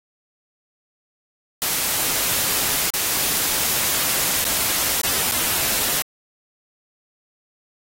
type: noise with dropouts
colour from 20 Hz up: white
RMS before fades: -21 dBFS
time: 1.62-6.02 s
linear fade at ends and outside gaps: 0 ms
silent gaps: 2.902-2.938 / 4.443-4.451 / 5.015-5.035 / 5.313-5.32 s
effects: AAC 48 kbps